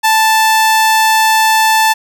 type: tone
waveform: sawtooth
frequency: 880 Hz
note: A5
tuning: in tune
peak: -4 dBFS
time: 0.03-1.94 s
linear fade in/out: 20 ms
effects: none